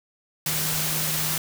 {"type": "tone in noise", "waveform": "sine", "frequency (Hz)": 156, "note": "D#3", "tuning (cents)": 5, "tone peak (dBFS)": -32, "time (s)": [0.46, 1.38], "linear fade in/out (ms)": 2, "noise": "white", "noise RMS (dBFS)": -26, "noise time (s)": [0.46, 1.38], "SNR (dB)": -9, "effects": []}